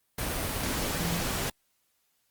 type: tone in noise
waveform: sine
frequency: 170.8 Hz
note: F3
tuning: 38 cents flat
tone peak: -30 dBFS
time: 1-1.2 s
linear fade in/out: 5 ms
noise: pink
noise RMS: -31 dBFS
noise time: 0.18-1.5 s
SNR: -2 dB
effects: white hiss -73 dBFS RMS until 2.3 s + Opus 32 kbps